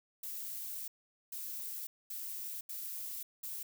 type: noise bursts at uneven times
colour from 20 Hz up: violet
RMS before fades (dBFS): -42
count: 5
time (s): 0.23-0.88 / 1.32-1.87 / 2.1-2.61 / 2.69-3.23 / 3.43-3.63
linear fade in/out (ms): 5
effects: none